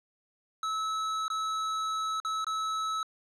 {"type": "tone with dropouts", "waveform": "square", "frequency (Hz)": 1300, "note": "E6", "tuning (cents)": -24, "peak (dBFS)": -30, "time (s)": [0.63, 3.03], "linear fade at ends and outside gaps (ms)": 2, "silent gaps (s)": [[1.281, 1.301], [2.201, 2.248], [2.445, 2.467]], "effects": ["low-pass 6000 Hz 12 dB/octave"]}